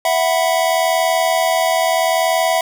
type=chord; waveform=square; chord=E suspended second; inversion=none; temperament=equal; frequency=659.3 / 740 / 987.8 Hz; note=E5 / F#5 / B5; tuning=0 / 0 / 0 cents; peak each=-17 / -19 / -23 dBFS; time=0.05-2.61 s; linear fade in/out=2 ms; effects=none